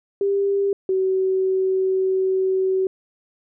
sine tone pair in turn, 397.7 / 378.4 Hz, G4 / F#4, +25 / +39 cents, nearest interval minor second, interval 86 cents, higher first, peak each -17 dBFS, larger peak neither, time 0.21-0.73 / 0.89-2.87 s, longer second, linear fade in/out 2 ms, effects none

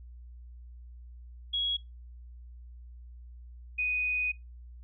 sine tone pair in turn, 3322 / 2489 Hz, G#7 / D#7, 0 / 0 cents, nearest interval perfect fourth, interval 500 cents, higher first, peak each -27 dBFS, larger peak neither, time 1.53-1.77 / 3.78-4.32 s, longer second, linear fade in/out 10 ms, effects noise-tail reverb RT60 0.2 s tail -22 dB re dry + added 60 Hz sine -45 dBFS peak until 4.83 s

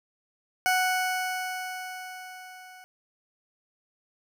20% pulse tone with level ramp, 740 Hz, F#5, in tune, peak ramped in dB -16 to -42 dBFS, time 0.66-2.84 s, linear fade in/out 0 ms, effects none

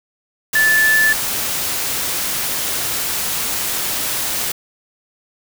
sine tone in noise, 1746 Hz, A6, 14 cents flat, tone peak -11 dBFS, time 0.55-1.13 s, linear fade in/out 5 ms, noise white, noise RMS -21 dBFS, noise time 0.53-4.52 s, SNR +7 dB, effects none

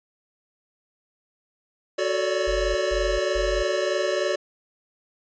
square chord, D major seventh, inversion first, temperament equal with one note detuned, 370 / 440 / 564.1 / 587.3 Hz, F#4 / A4 / C#5 / D5, 0 / 0 / +30 / 0 cents, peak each -28 / -31 / -29 / -27 dBFS, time 1.98-4.36 s, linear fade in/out 10 ms
sine tone bursts, 47.88 Hz, G1, 40 cents flat, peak -27 dBFS, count 3, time 2.47-3.63 s, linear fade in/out 10 ms, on 280 ms, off 160 ms
effects resampled to 16000 Hz

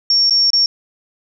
sine tone with dropouts, 5500 Hz, F8, 27 cents flat, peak -10 dBFS, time 0.1-0.66 s, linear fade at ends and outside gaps 2 ms, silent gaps 0.298-0.307 / 0.504-0.532 s, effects none

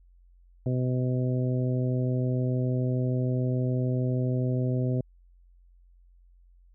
harmonic tone, 126.8 Hz, B2, 46 cents sharp, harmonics 1 / 2 / 3 / 4 / 5, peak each -25 / -31 / -35 / -37 / -39 dBFS, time 0.66-5.01 s, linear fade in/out 2 ms, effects added 44 Hz sine -54 dBFS peak until 6.74 s

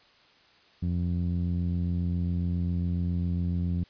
sawtooth tone with low-pass filter, 87.31 Hz, F2, in tune, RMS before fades -28 dBFS, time 0.82-3.84 s, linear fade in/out 10 ms, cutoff 190 Hz, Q 1.9, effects white hiss -59 dBFS RMS until 3.89 s + resampled to 11025 Hz

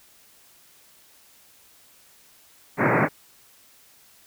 pink band-pass noise, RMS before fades -20 dBFS, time 2.77-3.09 s, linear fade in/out 50 ms, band 110 to 2300 Hz, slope 96 dB/octave, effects white hiss -55 dBFS RMS until 4.26 s

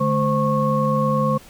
sine tone cluster, 146.7 / 215.1 / 520 / 1096 Hz, D3 / A3 / C5 / C#6, -2 / -39 / -11 / -20 cents, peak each -22 dBFS, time 0-1.38 s, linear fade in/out 10 ms, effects pink hiss -46 dBFS RMS until 1.49 s

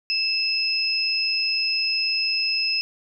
sine tone pair together, 2637 / 5133 Hz, E7 / E8, 0 / -47 cents, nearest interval octave, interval 1153 cents, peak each -25 / -22 dBFS, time 0.1-2.81 s, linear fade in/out 0 ms, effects none

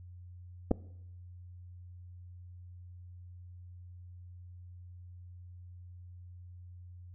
clicks, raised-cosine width 2 ms, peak -21 / -12 dBFS, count 2, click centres 0.71 / 0.714 s, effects noise-tail reverb RT60 0.8 s tail -21 dB re dry + added 89 Hz sine -47 dBFS peak until 7.14 s

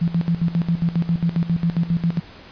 sine tone with tremolo, 168.9 Hz, E3, 42 cents sharp, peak -15 dBFS, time 0.01-2.2 s, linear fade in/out 10 ms, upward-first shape square, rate 7.4 Hz, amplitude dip 80%, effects pink hiss -43 dBFS RMS until 2.51 s + resampled to 11025 Hz

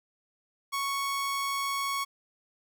sawtooth tone, 1108.7 Hz, C#6, in tune, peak -25 dBFS, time 0.72-2.05 s, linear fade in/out 20 ms, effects none

